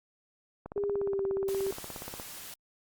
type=click train; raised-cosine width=1 ms; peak=-26 dBFS; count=27; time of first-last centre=0.66-2.198 s; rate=16.9 Hz
type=tone with pitch glide; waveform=sine; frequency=404.7 to 390 Hz; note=G#4 to G4; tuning=-45 to -9 cents; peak=-28 dBFS; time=0.76-1.71 s; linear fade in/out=2 ms; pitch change=-64 cents; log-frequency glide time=0.89-1.25 s
type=noise; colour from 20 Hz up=white; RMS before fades=-44 dBFS; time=1.48-2.54 s; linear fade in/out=2 ms
effects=Opus 48 kbps